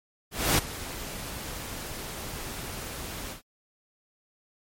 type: noise with ADSR envelope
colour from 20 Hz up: pink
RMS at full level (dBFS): -21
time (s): 0.31-3.42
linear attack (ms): 270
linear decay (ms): 16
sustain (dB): -16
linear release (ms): 120
effects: MP3 64 kbps